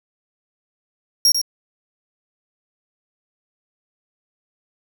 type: tone with echo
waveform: 40% pulse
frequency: 5588 Hz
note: F8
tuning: in tune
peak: -10 dBFS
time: 1.25-1.32 s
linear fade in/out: 2 ms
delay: 95 ms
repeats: 1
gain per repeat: -7 dB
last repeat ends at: 1.415 s
effects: none